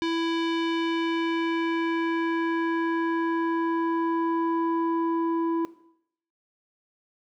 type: tone with low-pass filter sweep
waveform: square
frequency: 331.4 Hz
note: E4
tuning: 9 cents sharp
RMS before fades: -26 dBFS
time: 0.02-5.65 s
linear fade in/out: 0 ms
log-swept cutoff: 3800 to 780 Hz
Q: 1.8
effects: noise-tail reverb RT60 0.7 s tail -17 dB re dry